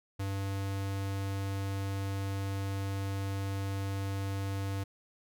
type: tone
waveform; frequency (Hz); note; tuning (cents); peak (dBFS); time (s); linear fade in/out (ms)
square; 98; G2; 0; -33; 0.19-4.84; 10
effects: none